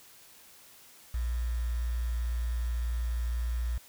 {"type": "tone with quantisation", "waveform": "sine", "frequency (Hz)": 59, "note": "A#1", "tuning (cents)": 22, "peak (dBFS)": -28, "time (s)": [1.14, 3.78], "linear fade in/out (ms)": 5, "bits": 8, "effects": ["white hiss -55 dBFS RMS until 3.88 s"]}